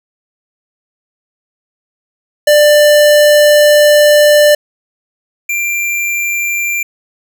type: tone pair in turn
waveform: square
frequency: 593 / 2372 Hz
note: D5 / D7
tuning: +17 / +17 cents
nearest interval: 2 octaves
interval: 2400 cents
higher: second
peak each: -5 / -14 dBFS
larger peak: first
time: 2.47-4.55 / 5.49-6.83 s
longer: first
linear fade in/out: 5 ms
effects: none